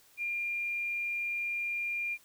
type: tone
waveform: sine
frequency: 2400 Hz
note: D7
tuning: 37 cents sharp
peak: -31 dBFS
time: 0.17-2.18 s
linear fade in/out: 50 ms
effects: white hiss -62 dBFS RMS until 2.24 s